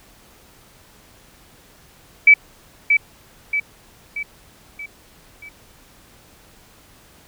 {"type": "tone with echo", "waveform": "sine", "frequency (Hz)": 2300, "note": "D7", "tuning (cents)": -37, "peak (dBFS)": -5, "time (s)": [2.27, 2.34], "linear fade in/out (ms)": 5, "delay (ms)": 630, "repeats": 5, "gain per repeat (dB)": -6, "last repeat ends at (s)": 5.49, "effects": ["pink hiss -50 dBFS RMS until 7.27 s"]}